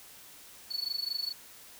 triangle tone with amplitude modulation, 4435 Hz, C#8, in tune, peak -27 dBFS, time 0.7-1.33 s, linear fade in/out 20 ms, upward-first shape sine, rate 24.6 Hz, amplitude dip 90%, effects white hiss -52 dBFS RMS until 1.79 s

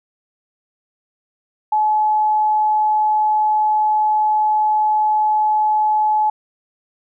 sine tone, 855 Hz, A5, 50 cents flat, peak -13 dBFS, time 1.72-6.3 s, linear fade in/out 5 ms, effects none

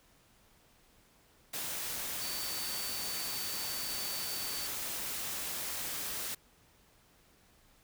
sine tone in noise, 4546 Hz, C#8, 43 cents sharp, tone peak -41 dBFS, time 2.21-4.67 s, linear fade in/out 10 ms, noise white, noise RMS -38 dBFS, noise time 1.53-6.35 s, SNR -6 dB, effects pink hiss -65 dBFS RMS until 7.83 s

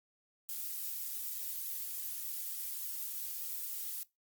violet noise with flanger, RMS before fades -40 dBFS, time 0.49-4.03 s, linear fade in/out 0 ms, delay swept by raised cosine 1.5 to 5.8 ms, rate 3.4 Hz, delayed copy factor +0.8, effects noise-tail reverb RT60 0.2 s tail -21 dB re dry + Opus 48 kbps

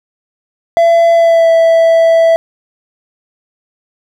triangle tone with pitch glide, 673 to 659.5 Hz, E5 to E5, +36 to +1 cents, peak -3 dBFS, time 0.77-2.36 s, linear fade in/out 0 ms, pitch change -35 cents, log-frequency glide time 1.13-1.5 s, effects none

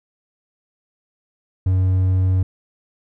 triangle tone, 93.2 Hz, F#2, 13 cents sharp, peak -12 dBFS, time 1.66-2.43 s, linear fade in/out 5 ms, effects none

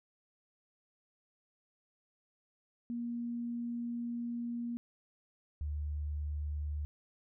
sine tone pair in turn, 237.1 / 74.25 Hz, A#3 / D2, +30 / +20 cents, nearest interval octave + minor sixth, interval 2010 cents, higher first, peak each -35 / -34 dBFS, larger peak second, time 2.9-4.77 / 5.61-6.85 s, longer first, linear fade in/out 0 ms, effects none

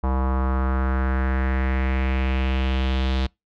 square tone with low-pass filter sweep, 65.41 Hz, C2, in tune, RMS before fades -22 dBFS, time 0.03-3.27 s, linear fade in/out 10 ms, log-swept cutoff 1000 to 3800 Hz, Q 2.9, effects noise-tail reverb RT60 0.2 s tail -26 dB re dry

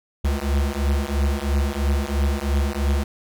square beating tone pair, 68.8 / 71.8 Hz, C#2 / D2, -12 / -39 cents, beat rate 3 Hz, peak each -23 dBFS, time 0.24-3.04 s, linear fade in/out 10 ms, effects none

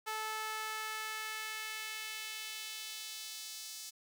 sawtooth tone with high-pass filter sweep, 435.4 Hz, A4, 18 cents flat, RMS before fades -42 dBFS, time 0.06-3.91 s, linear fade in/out 20 ms, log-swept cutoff 970 to 5200 Hz, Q 1.3, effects none

